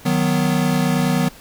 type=chord; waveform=square; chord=B major; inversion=first; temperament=equal; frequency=155.56 / 185 / 246.9 Hz; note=D#3 / F#3 / B3; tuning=0 / 0 / 0 cents; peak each=-21 dBFS; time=0.05-1.29 s; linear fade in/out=10 ms; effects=pink hiss -43 dBFS RMS until 1.4 s